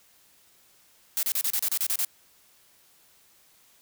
blue noise bursts, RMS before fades -26 dBFS, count 10, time 1.17-2.048 s, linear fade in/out 0 ms, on 59 ms, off 32 ms, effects white hiss -60 dBFS RMS until 3.81 s

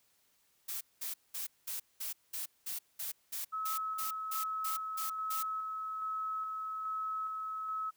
blue noise bursts, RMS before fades -39 dBFS, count 15, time 0.68-5.43 s, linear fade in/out 10 ms, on 130 ms, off 200 ms
sine tone with tremolo, 1290 Hz, E6, 38 cents flat, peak -34 dBFS, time 3.52-7.91 s, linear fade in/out 20 ms, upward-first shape square, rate 1.2 Hz, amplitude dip 25%
effects white hiss -72 dBFS RMS until 7.96 s

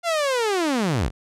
sawtooth linear sweep, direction down, 702 to 32.7 Hz, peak -16 dBFS, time 0.03-1.11 s, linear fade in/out 50 ms, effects low-pass 9000 Hz 12 dB/octave

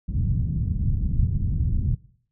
white low-pass noise, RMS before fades -23 dBFS, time 0.08-1.95 s, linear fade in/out 5 ms, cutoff 140 Hz, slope 24 dB/octave, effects noise-tail reverb RT60 0.6 s tail -21 dB re dry

